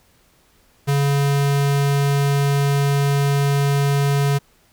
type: tone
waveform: square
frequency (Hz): 141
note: C#3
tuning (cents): +30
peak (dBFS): -16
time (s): 0.87-4.39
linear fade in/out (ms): 20
effects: pink hiss -57 dBFS RMS until 4.72 s